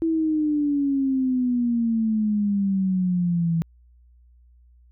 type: exponential sweep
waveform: sine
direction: down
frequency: 329.6 to 163.2 Hz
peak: -19 dBFS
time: 0.02-3.62 s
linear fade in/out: 0 ms
effects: added 60 Hz sine -51 dBFS peak until 4.91 s